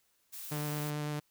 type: noise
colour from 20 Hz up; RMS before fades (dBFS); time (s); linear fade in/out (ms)
blue; -44; 0.32-0.91; 20
type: tone with vibrato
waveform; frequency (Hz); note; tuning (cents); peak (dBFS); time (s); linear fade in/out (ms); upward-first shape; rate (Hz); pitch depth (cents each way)
sawtooth; 149; D3; +25; -30; 0.51-1.2; 10; square; 9; 9
effects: white hiss -73 dBFS RMS until 1.3 s